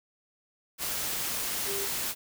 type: tone in noise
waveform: sine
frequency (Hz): 398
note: G4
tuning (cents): +26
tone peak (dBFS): -35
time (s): 1.65-1.88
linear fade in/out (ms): 50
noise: white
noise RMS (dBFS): -32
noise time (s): 0.78-2.15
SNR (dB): -6
effects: none